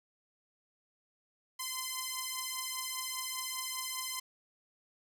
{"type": "beating tone pair", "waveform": "5% pulse", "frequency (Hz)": [1029, 1034], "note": ["C6", "C6"], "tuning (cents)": [-29, -21], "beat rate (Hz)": 5, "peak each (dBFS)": -27, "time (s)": [1.59, 4.2], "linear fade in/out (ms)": 10, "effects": []}